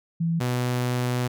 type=tone pair in turn; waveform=sine / sawtooth; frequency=166.3 / 124.01 Hz; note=E3 / B2; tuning=+16 / +8 cents; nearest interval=perfect fourth; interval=508 cents; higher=first; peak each=-21 / -19 dBFS; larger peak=second; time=0.2-0.4 / 0.4-1.28 s; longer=second; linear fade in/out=10 ms; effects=none